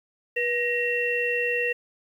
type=tone cluster; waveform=sine; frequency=484.2 / 1882 / 2722 Hz; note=B4 / A#6 / F7; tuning=-34 / +16 / -45 cents; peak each=-27 dBFS; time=0.36-1.73 s; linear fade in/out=10 ms; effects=9-bit